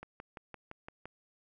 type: click train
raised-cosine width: 0.5 ms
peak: -29 dBFS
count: 7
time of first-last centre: 0.03-1.056 s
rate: 5.85 Hz
effects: none